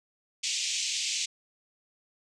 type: band-pass noise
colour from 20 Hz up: white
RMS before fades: -31 dBFS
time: 0.43-1.26 s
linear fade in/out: 10 ms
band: 2300 to 7500 Hz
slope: 48 dB/octave
effects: none